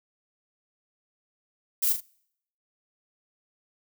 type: noise with echo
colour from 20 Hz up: violet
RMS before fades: -24 dBFS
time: 1.82-1.93 s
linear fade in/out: 10 ms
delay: 39 ms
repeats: 2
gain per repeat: -7 dB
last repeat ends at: 2.008 s
effects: noise-tail reverb RT60 0.7 s tail -26 dB re dry